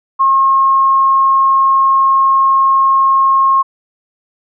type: tone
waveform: sine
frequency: 1078 Hz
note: C#6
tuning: 49 cents flat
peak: -7 dBFS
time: 0.19-3.63 s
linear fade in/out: 20 ms
effects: none